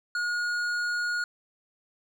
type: tone with hard clipping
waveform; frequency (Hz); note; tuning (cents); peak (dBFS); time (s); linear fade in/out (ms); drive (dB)
sine; 1440; F#6; -47; -28; 0.15-1.24; 2; 9
effects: none